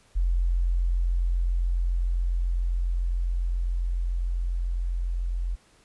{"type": "tone with level ramp", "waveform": "sine", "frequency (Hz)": 43.65, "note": "F1", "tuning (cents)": 0, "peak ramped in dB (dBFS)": [-20, -25], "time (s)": [0.15, 5.56], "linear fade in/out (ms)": 20, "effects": ["pink hiss -60 dBFS RMS until 5.84 s", "resampled to 24000 Hz"]}